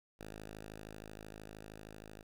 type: tone with level ramp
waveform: 5% pulse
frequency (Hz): 53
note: G#1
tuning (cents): +36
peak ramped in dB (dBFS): -35 to -39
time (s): 0.19-2.23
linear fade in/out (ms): 10
effects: none